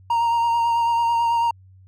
triangle tone with vibrato, 932.3 Hz, A#5, in tune, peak -15 dBFS, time 0.1-1.51 s, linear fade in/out 5 ms, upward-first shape sine, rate 9.1 Hz, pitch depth 19 cents each way, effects added 94 Hz sine -46 dBFS peak until 1.87 s

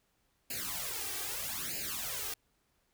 white noise with flanger, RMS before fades -38 dBFS, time 0.5-2.34 s, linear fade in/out 5 ms, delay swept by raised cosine 0.42 to 2.62 ms, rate 0.79 Hz, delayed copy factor +0.95, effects pink hiss -75 dBFS RMS until 2.93 s

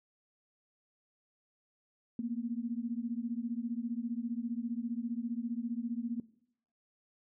sine beating tone pair, 228.9 / 243.9 Hz, A#3 / B3, -31 / -21 cents, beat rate 15 Hz, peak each -35 / -37 dBFS, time 2.19-6.2 s, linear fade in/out 2 ms, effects noise-tail reverb RT60 0.7 s tail -20 dB re dry

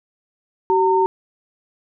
sine tone pair together, 380.7 / 913.9 Hz, F#4 / A#5, +49 / -35 cents, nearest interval octave + minor third, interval 1516 cents, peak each -16 / -16 dBFS, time 0.7-1.06 s, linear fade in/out 0 ms, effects none

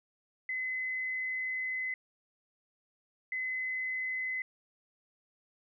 sine tone bursts at uneven times, 2033 Hz, B6, 50 cents sharp, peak -32 dBFS, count 2, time 0.49-1.94 / 3.32-4.42 s, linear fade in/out 2 ms, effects none

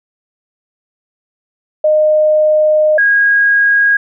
sine tone pair in turn, 614 / 1639.2 Hz, D#5 / G#6, -23 / -23 cents, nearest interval octave + perfect fourth, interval 1700 cents, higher second, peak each -7 dBFS, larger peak neither, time 1.84-2.98 / 2.98-3.97 s, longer first, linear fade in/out 5 ms, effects none

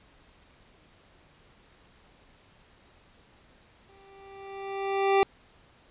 25% pulse tone with exponential growth, 392 Hz, G4, in tune, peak -14 dBFS, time 3.89-5.23 s, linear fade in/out 0 ms, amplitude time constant 290 ms, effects pink hiss -59 dBFS RMS until 5.9 s + resampled to 8000 Hz

